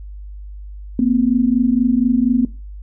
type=tone pair together; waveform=sine; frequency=233.1 / 257.3 Hz; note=A#3 / C4; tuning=0 / -29 cents; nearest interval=major second; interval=171 cents; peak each=-15 dBFS; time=0.99-2.45 s; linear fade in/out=2 ms; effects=noise-tail reverb RT60 0.3 s tail -19 dB re dry + added 50 Hz sine -30 dBFS peak until 2.82 s